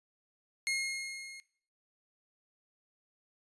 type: tone with level ramp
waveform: sawtooth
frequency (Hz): 2149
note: C7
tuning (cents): +46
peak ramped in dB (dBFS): -26 to -44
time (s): 0.67-1.4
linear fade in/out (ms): 0
effects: noise-tail reverb RT60 0.5 s tail -17 dB re dry + resampled to 24000 Hz